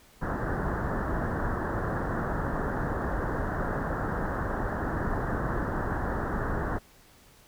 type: low-pass noise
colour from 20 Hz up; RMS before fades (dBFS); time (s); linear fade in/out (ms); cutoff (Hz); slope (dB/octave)
pink; -30; 0.21-6.79; 20; 1800; 96
effects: pink hiss -57 dBFS RMS until 7.47 s